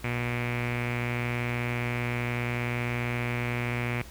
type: tone with low-pass filter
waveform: sawtooth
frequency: 120.7 Hz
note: B2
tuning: 39 cents flat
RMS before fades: -30 dBFS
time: 0.04-4.02 s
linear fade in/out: 5 ms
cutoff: 2300 Hz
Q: 5.9
effects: added 60 Hz sine -45 dBFS peak until 4.1 s + pink hiss -49 dBFS RMS until 4.1 s